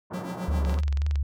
pink band-pass noise, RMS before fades -37 dBFS, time 0.1-0.8 s, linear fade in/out 20 ms, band 120 to 1200 Hz, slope 24 dB/octave
square tone with tremolo, 180.8 Hz, F#3, 40 cents flat, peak -31 dBFS, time 0.13-0.81 s, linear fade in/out 10 ms, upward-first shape triangle, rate 7.4 Hz, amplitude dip 80%
sine tone with vibrato, 72 Hz, D2, 34 cents flat, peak -22 dBFS, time 0.48-1.23 s, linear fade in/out 5 ms, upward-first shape sine, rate 3.8 Hz, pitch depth 59 cents each way
click train, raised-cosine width 0.2 ms, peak -22 dBFS, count 12, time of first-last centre 0.65-1.157 s, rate 21.7 Hz
effects none

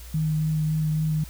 sine tone with vibrato, 155.56 Hz, D#3, in tune, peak -21 dBFS, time 0.14-1.24 s, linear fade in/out 5 ms, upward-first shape sine, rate 3.6 Hz, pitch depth 12 cents each way, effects added 60 Hz sine -39 dBFS peak until 1.29 s + white hiss -47 dBFS RMS until 1.29 s

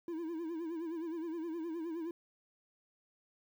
triangle tone with vibrato, 329.6 Hz, E4, in tune, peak -35 dBFS, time 0.08-2.11 s, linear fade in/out 2 ms, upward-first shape sine, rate 9.6 Hz, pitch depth 91 cents each way, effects 11-bit

